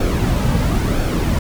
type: noise with flanger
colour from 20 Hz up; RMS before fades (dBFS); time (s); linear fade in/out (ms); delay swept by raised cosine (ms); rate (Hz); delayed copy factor
brown; -17; 0-1.39; 5; 1 to 2.9; 0.98; -0.5
effects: none